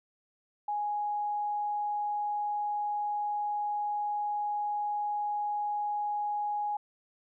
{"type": "tone", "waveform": "sine", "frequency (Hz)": 830.6, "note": "G#5", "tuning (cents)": 0, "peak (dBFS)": -29, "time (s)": [0.68, 6.77], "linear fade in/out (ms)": 5, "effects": []}